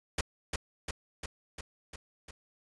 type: noise with echo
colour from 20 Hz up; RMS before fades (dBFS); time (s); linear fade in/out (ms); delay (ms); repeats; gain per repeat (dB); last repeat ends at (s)
pink; -30; 0.18-0.21; 5; 350; 6; -3; 2.31
effects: resampled to 22050 Hz